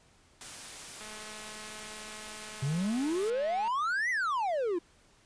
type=noise; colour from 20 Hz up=white; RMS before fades=-44 dBFS; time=0.41-3.3 s; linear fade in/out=0 ms
type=click train; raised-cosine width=0.3 ms; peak=-31 dBFS; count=572; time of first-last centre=1.01-3.678 s; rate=214 Hz
type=exponential two-way sweep; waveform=triangle; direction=up then down; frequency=129.9 to 2052 to 325.8 Hz; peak=-26 dBFS; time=2.62-4.79 s; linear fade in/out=10 ms; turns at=4.1 s
effects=pink hiss -63 dBFS RMS until 5.25 s + resampled to 22050 Hz